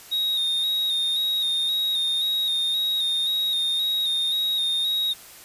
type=tone with vibrato; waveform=triangle; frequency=3729 Hz; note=A#7; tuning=in tune; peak=-20 dBFS; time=0.11-5.14 s; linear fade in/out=20 ms; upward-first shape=square; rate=1.9 Hz; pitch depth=29 cents each way; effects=white hiss -45 dBFS RMS until 5.44 s + resampled to 32000 Hz

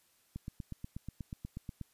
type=click train; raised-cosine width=5 ms; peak=-28 dBFS; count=13; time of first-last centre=0.36-1.813 s; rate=8.26 Hz; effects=white hiss -70 dBFS RMS until 1.93 s + resampled to 32000 Hz

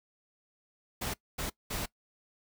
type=noise bursts at uneven times; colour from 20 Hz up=pink; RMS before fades=-35 dBFS; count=3; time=1.01-1.14 / 1.38-1.5 / 1.7-1.86 s; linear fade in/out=10 ms; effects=noise-tail reverb RT60 0.1 s tail -21 dB re dry

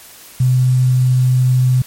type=tone with quantisation; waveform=sine; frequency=127.6 Hz; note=C3; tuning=43 cents flat; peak=-9 dBFS; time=0.4-1.82 s; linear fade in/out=5 ms; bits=6; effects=white hiss -39 dBFS RMS until 1.86 s + MP3 64 kbps

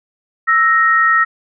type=tone pair together; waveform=sine; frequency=1318.5 / 1869.8 Hz; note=E6 / A#6; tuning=0 / +5 cents; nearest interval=tritone; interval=605 cents; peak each=-12 dBFS; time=0.47-1.25 s; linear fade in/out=20 ms; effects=none

